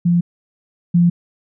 sine tone pair in turn, 173.2 / 173.2 Hz, F3 / F3, -14 / -14 cents, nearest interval unison, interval 0 cents, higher neither, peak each -11 / -9 dBFS, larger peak second, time 0.05-0.21 / 0.94-1.1 s, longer neither, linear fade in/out 10 ms, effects none

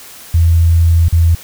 sine tone with dropouts, 83.4 Hz, E2, 21 cents sharp, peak -6 dBFS, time 0.34-1.35 s, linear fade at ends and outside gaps 5 ms, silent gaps 1.085-1.125 s, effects white hiss -35 dBFS RMS until 1.43 s

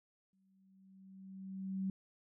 sine tone with exponential growth, 191.3 Hz, G3, 42 cents flat, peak -33 dBFS, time 0.33-1.9 s, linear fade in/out 2 ms, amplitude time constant 340 ms, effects none

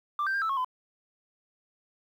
sine tone with pitch steps, 1180 / 1564 / 1599 / 1317 / 1092 / 1015 Hz, D6 / G6 / G6 / E6 / C#6 / B5, +8 / -4 / +34 / -2 / -26 / +47 cents, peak -24 dBFS, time 0.19-0.646 s, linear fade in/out 2 ms, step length 76 ms, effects tanh soft clip ceiling -24 dBFS + 10-bit

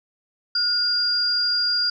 sine tone pair together, 1436 / 4811 Hz, F6 / D8, +48 / +41 cents, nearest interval octave + major sixth, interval 2093 cents, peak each -28 / -19 dBFS, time 0.55-1.9 s, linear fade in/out 5 ms, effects none

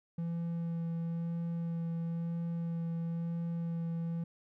triangle tone with vibrato, 167.7 Hz, E3, 30 cents sharp, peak -31 dBFS, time 0.18-4.24 s, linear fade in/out 5 ms, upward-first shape sine, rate 1 Hz, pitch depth 11 cents each way, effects none

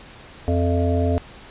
harmonic tone with a mistuned harmonic, 87.1 Hz, F2, 4 cents flat, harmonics 1 / 3 / 5 / 7 / 8, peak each -19 / -24 / -26 / -27 / -28 dBFS, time 0.48-1.18 s, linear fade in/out 0 ms, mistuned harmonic 8, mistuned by -43 cents, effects pink hiss -43 dBFS RMS until 1.5 s + resampled to 8000 Hz

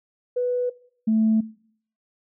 sine tone pair in turn, 493.9 / 220 Hz, B4 / A3, 0 / 0 cents, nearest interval octave + major second, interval 1400 cents, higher first, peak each -20 / -16 dBFS, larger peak second, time 0.36-0.7 / 1.07-1.41 s, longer neither, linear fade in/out 10 ms, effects noise-tail reverb RT60 0.6 s tail -21 dB re dry + tanh soft clip ceiling -12 dBFS

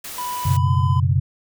white noise, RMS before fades -33 dBFS, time 0.04-0.57 s, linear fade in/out 5 ms
triangle tone with pitch glide, 987.8 to 1010.3 Hz, B5 to B5, 0 to +39 cents, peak -23 dBFS, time 0.18-1 s, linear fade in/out 5 ms, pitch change +39 cents, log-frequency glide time 0.59-0.7 s
sine chord, F# suspended fourth, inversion none, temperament equal, 92.5 / 123.47 / 138.59 Hz, F#2 / B2 / C#3, 0 / 0 / 0 cents, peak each -18 / -20 / -20 dBFS, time 0.45-1.2 s, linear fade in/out 10 ms
effects none

